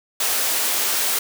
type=high-pass noise; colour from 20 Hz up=white; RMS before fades=-21 dBFS; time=0.2-1.19 s; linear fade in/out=5 ms; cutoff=350 Hz; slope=12 dB/octave; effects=none